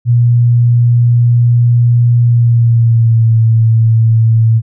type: tone with pitch glide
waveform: sine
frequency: 119.7 to 112.98 Hz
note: A#2 to A2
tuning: +46 to +46 cents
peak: -5 dBFS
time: 0.05-4.62 s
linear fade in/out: 50 ms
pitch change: -100 cents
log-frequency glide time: 2.2-3.35 s
effects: none